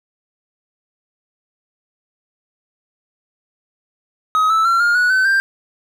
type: tone with pitch steps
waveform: triangle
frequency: 1266 / 1313.7 / 1363.1 / 1414.5 / 1467.8 / 1523 / 1580.4 Hz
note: D#6 / E6 / F6 / F6 / F#6 / F#6 / G6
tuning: +30 / -6 / -42 / +22 / -14 / +50 / +14 cents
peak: -10 dBFS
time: 4.35-5.4 s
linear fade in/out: 0 ms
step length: 150 ms
effects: none